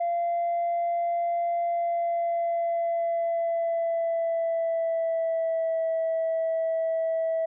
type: tone with pitch glide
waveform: sine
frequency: 688 to 652 Hz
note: F5 to E5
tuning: -26 to -19 cents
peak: -22 dBFS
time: 0-7.46 s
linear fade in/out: 10 ms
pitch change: -93 cents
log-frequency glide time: 1.63-5.85 s
effects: tanh soft clip ceiling -21 dBFS